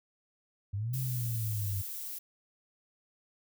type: exponential two-way sweep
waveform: sine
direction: up then down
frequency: 95.6 to 132 to 95.6 Hz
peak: -31 dBFS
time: 0.73-1.82 s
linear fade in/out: 10 ms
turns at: 0.97 s
type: noise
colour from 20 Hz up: violet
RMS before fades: -40 dBFS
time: 0.93-2.19 s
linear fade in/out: 10 ms
effects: none